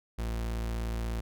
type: tone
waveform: 40% pulse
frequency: 56.7 Hz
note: A#1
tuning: 47 cents flat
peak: -30 dBFS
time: 0.18-1.21 s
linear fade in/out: 10 ms
effects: none